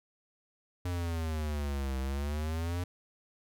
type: exponential two-way sweep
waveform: square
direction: down then up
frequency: 90 to 65.41 to 90 Hz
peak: -32 dBFS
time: 0.85-2.84 s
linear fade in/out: 5 ms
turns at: 1.99 s
effects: none